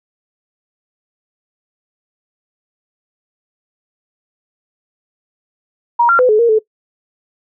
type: tone with pitch steps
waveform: sine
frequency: 948 / 1380 / 503 / 427.8 / 468.3 / 435.3 Hz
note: A#5 / F6 / B4 / A4 / A#4 / A4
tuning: +29 / -21 / +32 / -49 / +8 / -19 cents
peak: -7 dBFS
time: 5.99-6.59 s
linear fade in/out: 10 ms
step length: 100 ms
effects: noise-tail reverb RT60 0.1 s tail -20 dB re dry